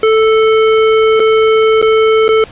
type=tone with dropouts; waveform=square; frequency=440 Hz; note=A4; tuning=in tune; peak=-7 dBFS; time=0.03-2.44 s; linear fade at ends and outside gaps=2 ms; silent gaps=1.196-1.201 / 1.816-1.825 / 2.281-2.289 s; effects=pink hiss -35 dBFS RMS until 2.51 s + resampled to 8000 Hz